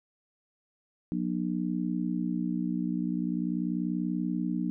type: harmonic tone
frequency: 60.4 Hz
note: B1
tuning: 38 cents flat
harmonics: 3 / 4 / 5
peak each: -31 / -32 / -33 dBFS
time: 1.12-4.7 s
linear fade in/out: 0 ms
effects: none